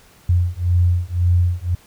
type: beating tone pair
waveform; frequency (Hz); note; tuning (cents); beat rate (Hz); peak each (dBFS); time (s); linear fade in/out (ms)
sine; 87.31 / 89.21; F2 / F2; 0 / +37; 1.9; -17; 0.29-1.75; 5
effects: pink hiss -50 dBFS RMS until 1.86 s